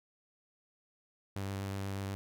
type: tone with vibrato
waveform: sawtooth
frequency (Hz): 98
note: G2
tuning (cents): 0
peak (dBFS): -32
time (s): 1.36-2.15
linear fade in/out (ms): 0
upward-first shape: sine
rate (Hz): 8.2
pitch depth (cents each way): 12
effects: none